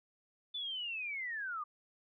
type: linear sweep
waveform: sine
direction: down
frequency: 3520 to 1168 Hz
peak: -37 dBFS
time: 0.54-1.64 s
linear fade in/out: 10 ms
effects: none